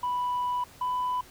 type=tone pair in turn; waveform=sine; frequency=987 / 997.3 Hz; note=B5 / B5; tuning=-1 / +17 cents; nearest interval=unison; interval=18 cents; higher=second; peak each=-24 dBFS; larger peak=neither; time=0.03-0.64 / 0.81-1.21 s; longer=first; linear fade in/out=5 ms; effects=tanh soft clip ceiling -24 dBFS + pink hiss -52 dBFS RMS until 1.3 s

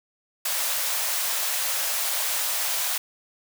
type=high-pass noise; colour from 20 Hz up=white; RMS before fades=-26 dBFS; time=0.45-2.98 s; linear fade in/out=5 ms; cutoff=520 Hz; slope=48 dB/octave; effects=none

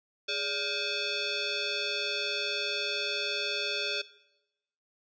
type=tone with frequency modulation; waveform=sine; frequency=415.3 Hz; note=G#4; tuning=in tune; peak=-29 dBFS; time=0.28-4.02 s; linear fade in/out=10 ms; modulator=995 Hz; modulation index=4.6; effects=noise-tail reverb RT60 0.9 s tail -19 dB re dry + resampled to 16000 Hz

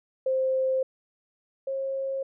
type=tone pair in turn; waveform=sine; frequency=524 / 539 Hz; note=C5 / C#5; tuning=+2 / -49 cents; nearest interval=unison; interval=49 cents; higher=second; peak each=-22 / -27 dBFS; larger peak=first; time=0.26-0.83 / 1.67-2.23 s; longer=first; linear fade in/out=5 ms; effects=none

